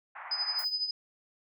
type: band-pass noise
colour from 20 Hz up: pink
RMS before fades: -44 dBFS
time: 0.15-0.65 s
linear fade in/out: 10 ms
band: 730 to 2200 Hz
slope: 48 dB/octave
type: tone with tremolo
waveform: sine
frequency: 5000 Hz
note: D#8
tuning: 8 cents sharp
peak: -26 dBFS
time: 0.31-0.91 s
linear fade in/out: 5 ms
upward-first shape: triangle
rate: 12 Hz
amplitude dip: 75%
type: noise with exponential decay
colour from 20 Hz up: violet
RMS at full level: -39 dBFS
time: 0.59-0.77 s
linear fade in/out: 0 ms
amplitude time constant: 38 ms
effects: none